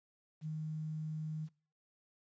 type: tone with quantisation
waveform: sine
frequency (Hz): 155.7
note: D#3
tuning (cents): +2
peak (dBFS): -37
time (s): 0.41-1.49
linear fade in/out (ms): 50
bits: 11
effects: noise-tail reverb RT60 0.4 s tail -22 dB re dry + resampled to 16000 Hz

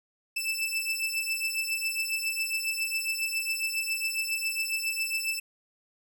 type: beating tone pair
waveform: sawtooth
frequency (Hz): 2637 / 2644.3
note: E7 / E7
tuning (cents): 0 / +5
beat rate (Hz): 7.3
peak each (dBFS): -28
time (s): 0.36-5.4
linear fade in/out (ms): 10
effects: none

